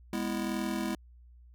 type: chord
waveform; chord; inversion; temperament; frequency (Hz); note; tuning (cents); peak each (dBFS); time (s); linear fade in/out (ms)
square; E major; first; just; 206 / 247.2 / 329.6; G#3 / B3 / E4; -14 / +2 / 0; -35 / -37 / -36; 0.13-0.95; 2
effects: added 60 Hz sine -52 dBFS peak until 1.54 s